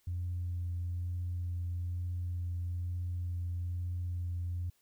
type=tone with vibrato; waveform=sine; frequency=87.9 Hz; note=F2; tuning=12 cents sharp; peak=-32 dBFS; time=0.07-4.7 s; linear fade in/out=5 ms; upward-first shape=triangle; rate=1.1 Hz; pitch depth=14 cents each way; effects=tanh soft clip ceiling -29 dBFS + white hiss -72 dBFS RMS until 4.81 s